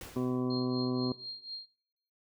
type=noise with exponential decay; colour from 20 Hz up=pink; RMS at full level=-43 dBFS; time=0.01-0.61 s; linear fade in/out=1 ms; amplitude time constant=130 ms
type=harmonic tone; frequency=126.4 Hz; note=B2; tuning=41 cents sharp; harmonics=1 / 2 / 3 / 4 / 5 / 6 / 8 / 9; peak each=-37 / -31 / -35 / -44 / -48 / -51 / -47 / -48 dBFS; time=0.16-1.12 s; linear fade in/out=2 ms
type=tone with tremolo; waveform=sine; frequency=4218 Hz; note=C8; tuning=13 cents sharp; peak=-36 dBFS; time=0.5-1.66 s; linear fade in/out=5 ms; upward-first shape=triangle; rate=4.1 Hz; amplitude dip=95%
effects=noise-tail reverb RT60 0.7 s tail -20 dB re dry